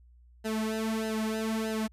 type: tone with flanger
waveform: sawtooth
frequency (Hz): 220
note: A3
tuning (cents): 0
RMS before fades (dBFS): -31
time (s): 0.44-1.88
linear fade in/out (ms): 20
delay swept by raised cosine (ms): 0.86 to 3.66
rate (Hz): 1.6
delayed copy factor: -0.9
effects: added 60 Hz sine -54 dBFS peak until 1.92 s + resampled to 32000 Hz